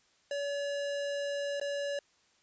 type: tone with dropouts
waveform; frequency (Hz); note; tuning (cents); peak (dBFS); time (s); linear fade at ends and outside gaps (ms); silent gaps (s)
square; 569; C#5; +45; -33; 0.31-1.99; 2; 1.599-1.613
effects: white hiss -68 dBFS RMS until 2.42 s + resampled to 16000 Hz